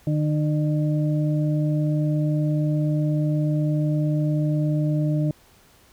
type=harmonic tone; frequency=151.4 Hz; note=D#3; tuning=47 cents flat; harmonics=1 / 2 / 4; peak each=-20 / -26 / -32 dBFS; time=0.07-5.31 s; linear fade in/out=2 ms; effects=pink hiss -55 dBFS RMS until 5.92 s